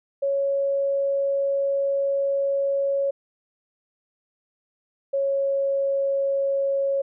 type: tone pair in turn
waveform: sine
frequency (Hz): 554.4 / 550.9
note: C#5 / C#5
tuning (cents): 0 / -11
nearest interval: unison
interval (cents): 11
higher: first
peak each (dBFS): -20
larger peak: neither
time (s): 0.22-3.11 / 5.13-7.02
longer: first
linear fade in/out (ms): 10
effects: none